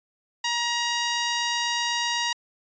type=tone; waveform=10% pulse; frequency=948 Hz; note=A#5; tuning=29 cents sharp; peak=-15 dBFS; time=0.44-2.33 s; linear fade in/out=5 ms; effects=resampled to 16000 Hz